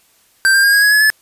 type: tone with pitch steps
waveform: square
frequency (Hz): 1568 / 1593.6 / 1619.5 / 1646 / 1672.8 / 1700.1 / 1727.8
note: G6 / G6 / G#6 / G#6 / G#6 / G#6 / A6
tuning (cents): 0 / +28 / -44 / -16 / +12 / +40 / -32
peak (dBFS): -9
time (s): 0.45-1.101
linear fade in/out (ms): 0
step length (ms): 93
effects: white hiss -54 dBFS RMS until 1.21 s + resampled to 32000 Hz